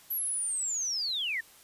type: linear sweep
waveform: sine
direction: down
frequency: 11920 to 1741 Hz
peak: -29 dBFS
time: 0.1-1.41 s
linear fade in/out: 10 ms
effects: white hiss -56 dBFS RMS until 1.63 s + resampled to 32000 Hz